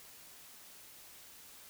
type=silence; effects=white hiss -55 dBFS RMS until 1.69 s